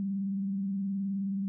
sine tone with vibrato, 196 Hz, G3, in tune, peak -29 dBFS, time 0-1.48 s, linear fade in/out 0 ms, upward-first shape square, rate 19 Hz, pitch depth 33 cents each way, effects none

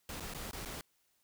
pink noise with dropouts, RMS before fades -43 dBFS, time 0.09-0.81 s, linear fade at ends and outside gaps 1 ms, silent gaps 0.199-0.205 / 0.338-0.347 / 0.511-0.531 / 0.65-0.657 s, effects white hiss -75 dBFS RMS until 1.23 s

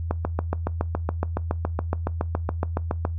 click train, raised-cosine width 1 ms, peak -10 dBFS, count 22, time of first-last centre 0.11-3.051 s, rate 7.14 Hz, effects noise-tail reverb RT60 0.2 s tail -21 dB re dry + added 83 Hz sine -26 dBFS peak until 3.18 s

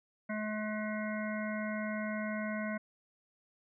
harmonic tone, 213.6 Hz, G#3, 49 cents sharp, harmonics 1 / 3 / 5 / 7 / 9 / 10, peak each -36 / -40 / -46 / -43 / -46 / -46 dBFS, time 0.29-2.78 s, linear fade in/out 10 ms, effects none

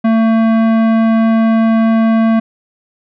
sine tone with tanh clipping, 224.6 Hz, A3, 36 cents sharp, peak -10 dBFS, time 0.04-2.4 s, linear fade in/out 10 ms, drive 16 dB, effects none

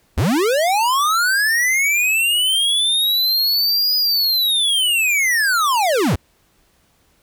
square linear two-way sweep, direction up then down, 56.5 to 4978 to 56.5 Hz, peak -15 dBFS, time 0.17-6.16 s, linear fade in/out 10 ms, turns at 3.96 s, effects pink hiss -59 dBFS RMS until 7.22 s

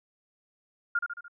sine tone with echo, 1412 Hz, F6, 19 cents sharp, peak -23 dBFS, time 0.95-0.99 s, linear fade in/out 5 ms, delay 73 ms, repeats 4, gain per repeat -5 dB, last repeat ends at 1.282 s, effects none

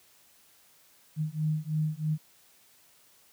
sine beating tone pair, 153.1 / 156.2 Hz, D#3 / D#3, -28 / +7 cents, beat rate 3.1 Hz, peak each -30 dBFS, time 1.16-2.18 s, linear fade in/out 50 ms, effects white hiss -61 dBFS RMS until 3.32 s + high-pass 60 Hz 12 dB/octave

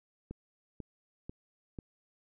click train, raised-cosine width 3 ms, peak -28 dBFS, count 4, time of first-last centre 0.31-1.788 s, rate 2.03 Hz, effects none

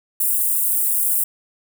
white high-pass noise, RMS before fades -19 dBFS, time 0.2-1.24 s, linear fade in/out 5 ms, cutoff 8500 Hz, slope 48 dB/octave, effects none

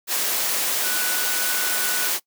sine tone in noise, 1480 Hz, F#6, in tune, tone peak -29 dBFS, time 0.81-2.11 s, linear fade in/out 50 ms, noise white, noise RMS -23 dBFS, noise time 0.07-2.2 s, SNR -9 dB, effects noise-tail reverb RT60 0.1 s tail -22 dB re dry + high-pass 300 Hz 12 dB/octave

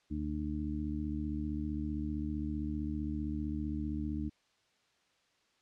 harmonic tone, 75.4 Hz, D2, 46 cents sharp, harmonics 1 / 2 / 3 / 4, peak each -38 / -43 / -39 / -38 dBFS, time 0.1-4.3 s, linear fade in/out 20 ms, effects white hiss -72 dBFS RMS until 5.61 s + low-pass 5000 Hz 12 dB/octave

